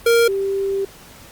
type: tone pair in turn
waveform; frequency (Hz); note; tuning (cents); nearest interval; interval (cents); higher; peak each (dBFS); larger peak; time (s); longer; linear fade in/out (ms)
square / sine; 466.2 / 392; A#4 / G4; 0 / 0; minor third; 300; first; -12 / -18; first; 0.06-0.28 / 0.28-0.85; second; 5
effects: pink hiss -43 dBFS RMS until 1.31 s + Opus 48 kbps